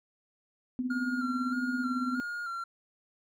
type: tone with tremolo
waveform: sine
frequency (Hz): 252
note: B3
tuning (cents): +35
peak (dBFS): -26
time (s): 0.79-2.2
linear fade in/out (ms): 0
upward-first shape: triangle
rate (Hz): 18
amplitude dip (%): 75
type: tone with vibrato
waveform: triangle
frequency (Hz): 1396.9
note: F6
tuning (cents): 0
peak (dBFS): -32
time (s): 0.9-2.64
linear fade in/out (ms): 5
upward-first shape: square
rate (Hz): 1.6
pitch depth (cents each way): 34
effects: none